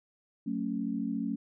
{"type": "chord", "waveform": "sine", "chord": "F# minor", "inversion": "none", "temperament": "equal with one note detuned", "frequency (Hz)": [185, 223.6, 277.2], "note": ["F#3", "A3", "C#4"], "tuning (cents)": [0, 28, 0], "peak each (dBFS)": [-37, -33, -34], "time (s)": [0.46, 1.36], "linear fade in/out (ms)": 10, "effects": []}